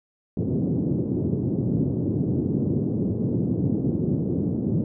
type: band-pass noise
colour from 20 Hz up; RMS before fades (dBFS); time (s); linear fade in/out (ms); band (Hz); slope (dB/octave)
pink; -24; 0.37-4.84; 2; 110 to 360; 24
effects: none